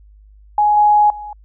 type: tone with level steps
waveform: sine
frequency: 836 Hz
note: G#5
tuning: 11 cents sharp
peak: -10 / -8 / -27 dBFS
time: 0.58-1.33 s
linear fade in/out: 2 ms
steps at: 0.77 / 1.1 s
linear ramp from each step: 2 ms
effects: added 51 Hz sine -42 dBFS peak until 1.44 s